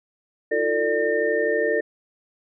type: tone cluster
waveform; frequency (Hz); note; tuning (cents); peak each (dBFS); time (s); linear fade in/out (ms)
sine; 323.7 / 356.1 / 447.6 / 590 / 1815; E4 / F4 / A4 / D5 / A#6; -31 / +34 / +30 / +8 / -47; -31 / -29 / -22 / -25 / -26; 0.51-1.81; 10
effects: none